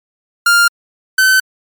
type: tone pair in turn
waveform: 45% pulse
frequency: 1400 / 1527.9 Hz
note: F6 / G6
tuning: +4 / -45 cents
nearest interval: major second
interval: 151 cents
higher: second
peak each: -7 dBFS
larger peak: neither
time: 0.46-0.68 / 1.18-1.4 s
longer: neither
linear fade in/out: 5 ms
effects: MP3 96 kbps